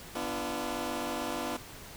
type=chord; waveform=15% pulse; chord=B diminished; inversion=none; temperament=equal with one note detuned; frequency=246.9 / 293.7 / 342.2 Hz; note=B3 / D4 / F4; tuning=0 / 0 / -35 cents; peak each=-31 dBFS; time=0.15-1.57 s; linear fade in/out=5 ms; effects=pink hiss -47 dBFS RMS until 1.96 s